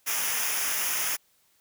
white noise with comb filter, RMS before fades -28 dBFS, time 0.06-1.17 s, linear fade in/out 20 ms, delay 0.24 ms, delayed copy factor -0.75, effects white hiss -66 dBFS RMS until 1.6 s

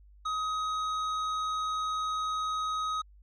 sine tone with hard clipping, 1262 Hz, D#6, 24 cents sharp, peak -31 dBFS, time 0.25-3.02 s, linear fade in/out 10 ms, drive 11 dB, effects added 50 Hz sine -53 dBFS peak until 3.22 s + low-pass 6000 Hz 12 dB/octave

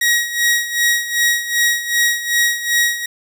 sawtooth tone with tremolo, 1898 Hz, A#6, 31 cents sharp, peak -8 dBFS, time 0.01-3.06 s, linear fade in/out 5 ms, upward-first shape sine, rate 2.6 Hz, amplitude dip 75%, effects none

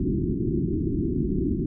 white low-pass noise, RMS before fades -25 dBFS, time 0-1.66 s, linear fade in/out 2 ms, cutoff 380 Hz, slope 96 dB/octave, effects none

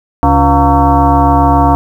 sine tone with frequency modulation, 493.9 Hz, B4, in tune, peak -5 dBFS, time 0.23-1.75 s, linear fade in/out 0 ms, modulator 211 Hz, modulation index 2.7, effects 7-bit

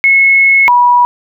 sine tone pair in turn, 2184 / 972.9 Hz, C#7 / B5, -26 / -26 cents, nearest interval octave + major second, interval 1400 cents, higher first, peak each -4 dBFS, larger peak neither, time 0.04-0.68 / 0.68-1.05 s, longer first, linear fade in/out 0 ms, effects none

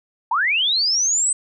sine linear sweep, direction up, 848 to 8250 Hz, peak -16 dBFS, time 0.31-1.33 s, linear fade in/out 5 ms, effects none

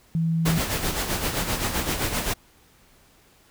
sine tone, 163.9 Hz, E3, 10 cents flat, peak -20 dBFS, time 0.15-0.58 s, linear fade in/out 0 ms
pink noise with tremolo, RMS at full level -24 dBFS, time 0.45-2.34 s, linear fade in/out 10 ms, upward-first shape sine, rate 7.7 Hz, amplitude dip 55%
effects pink hiss -57 dBFS RMS until 3.5 s

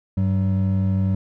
triangle tone pair together, 97.67 / 190 Hz, G2 / F#3, -6 / +46 cents, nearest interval octave, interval 1152 cents, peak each -17 / -20 dBFS, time 0.17-1.15 s, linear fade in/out 5 ms, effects none

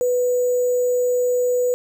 sine tone with sample-and-hold, 495 Hz, B4, 4 cents sharp, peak -16 dBFS, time 0.01-1.74 s, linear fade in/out 0 ms, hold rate 7350 Hz, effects none

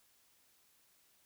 silence, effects white hiss -70 dBFS RMS until 1.25 s

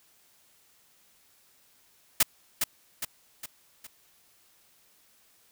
white noise with echo, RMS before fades -20 dBFS, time 2.2-2.23 s, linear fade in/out 5 ms, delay 410 ms, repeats 4, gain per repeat -6 dB, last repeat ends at 3.87 s, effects white hiss -63 dBFS RMS until 5.51 s

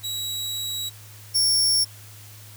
sawtooth tone pair in turn, 3878 / 5475 Hz, B7 / F8, -32 / -35 cents, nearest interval tritone, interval 597 cents, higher second, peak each -24 / -15 dBFS, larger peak second, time 0.03-0.9 / 1.34-1.85 s, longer first, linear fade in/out 20 ms, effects added 105 Hz sine -44 dBFS peak until 2.56 s + white hiss -47 dBFS RMS until 2.56 s

